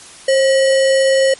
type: tone with sample-and-hold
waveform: sine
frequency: 535 Hz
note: C5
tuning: 38 cents sharp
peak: -9 dBFS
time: 0.28-1.34 s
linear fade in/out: 5 ms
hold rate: 2450 Hz
effects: white hiss -38 dBFS RMS until 1.39 s + MP3 48 kbps